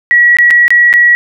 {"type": "tone with dropouts", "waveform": "sine", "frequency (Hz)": 1923, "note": "B6", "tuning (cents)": -47, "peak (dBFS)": -3, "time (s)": [0.11, 1.15], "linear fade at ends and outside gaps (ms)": 0, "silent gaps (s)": [[0.369, 0.386], [0.505, 0.509], [0.68, 0.705], [0.929, 0.938]], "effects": []}